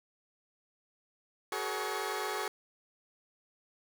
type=tone cluster; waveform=15% pulse; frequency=376.8 / 425 / 475.2 / 555 / 1103 Hz; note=F#4 / G#4 / A#4 / C#5 / C#6; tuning=+32 / +40 / +33 / +2 / -9 cents; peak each=-32 / -30 / -37 / -38 / -38 dBFS; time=1.52-2.48 s; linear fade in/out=2 ms; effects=none